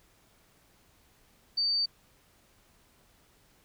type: tone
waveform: sine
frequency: 4600 Hz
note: D8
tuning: 37 cents flat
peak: -25 dBFS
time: 1.57-1.86 s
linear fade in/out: 10 ms
effects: pink hiss -64 dBFS RMS until 3.64 s